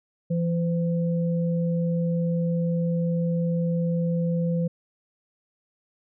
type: tone pair together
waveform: sine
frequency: 168.4 / 510.8 Hz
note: E3 / C5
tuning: +37 / -42 cents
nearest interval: octave + perfect fifth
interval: 1921 cents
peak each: -22 / -30 dBFS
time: 0.3-4.68 s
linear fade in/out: 10 ms
effects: none